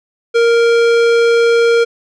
sine tone with tanh clipping, 466.2 Hz, A#4, in tune, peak -10 dBFS, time 0.34-1.85 s, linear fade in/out 20 ms, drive 18 dB, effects none

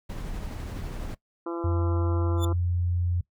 brown noise with tremolo, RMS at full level -33 dBFS, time 0.09-1.15 s, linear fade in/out 10 ms, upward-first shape sine, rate 12 Hz, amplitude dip 25%
harmonic tone, 169.5 Hz, E3, 49 cents sharp, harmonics 2 / 3 / 4 / 5 / 6 / 7 / 8, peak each -30 / -39 / -43 / -44 / -41 / -42 / -43 dBFS, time 1.46-2.53 s, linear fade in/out 5 ms
sine tone, 87.9 Hz, F2, 12 cents sharp, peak -23 dBFS, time 1.64-3.21 s, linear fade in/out 5 ms
sawtooth tone with exponential growth, 3518 Hz, A7, 1 cent flat, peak -26 dBFS, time 2.37-2.45 s, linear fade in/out 5 ms, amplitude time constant 17 ms
effects noise-tail reverb RT60 0.1 s tail -20 dB re dry

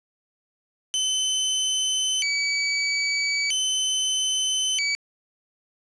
25% pulse tone with vibrato, 2637 Hz, E7, in tune, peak -18 dBFS, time 0.94-4.95 s, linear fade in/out 0 ms, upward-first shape square, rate 0.39 Hz, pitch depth 250 cents each way, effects resampled to 22050 Hz + 8-bit

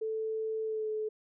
sine tone with pitch glide, 440 to 431.4 Hz, A4 to A4, 0 to -34 cents, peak -31 dBFS, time 0.01-1.09 s, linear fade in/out 10 ms, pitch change -34 cents, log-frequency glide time 0.64-0.89 s, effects none

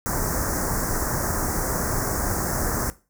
pink band-stop noise, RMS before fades -25 dBFS, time 0.06-2.9 s, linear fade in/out 0 ms, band 1800 to 5500 Hz, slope 48 dB/octave, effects noise-tail reverb RT60 0.3 s tail -17 dB re dry

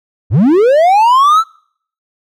triangle linear sweep, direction up, 75.8 to 1354 Hz, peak -3 dBFS, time 0.3-1.44 s, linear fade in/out 50 ms, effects noise-tail reverb RT60 0.6 s tail -26 dB re dry + MP3 96 kbps

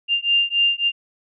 sine beating tone pair, 2794 / 2797.6 Hz, F7 / F7, 0 / +2 cents, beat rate 3.6 Hz, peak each -19 dBFS, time 0.08-0.92 s, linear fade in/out 50 ms, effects none

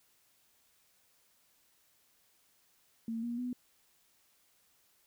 sine tone with pitch steps, 227.4 / 237.5 / 248 Hz, A#3 / A#3 / B3, -43 / +33 / +7 cents, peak -34 dBFS, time 3.08-3.53 s, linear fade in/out 2 ms, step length 150 ms, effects white hiss -70 dBFS RMS until 5.06 s

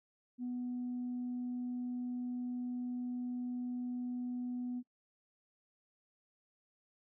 sine tone, 246.9 Hz, B3, in tune, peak -35 dBFS, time 0.38-4.83 s, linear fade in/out 50 ms, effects noise-tail reverb RT60 0.1 s tail -20 dB re dry + tanh soft clip ceiling -33 dBFS

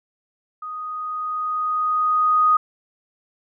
sine tone with level ramp, 1244.5 Hz, D#6, in tune, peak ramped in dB -29 to -12 dBFS, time 0.62-2.57 s, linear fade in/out 5 ms, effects none

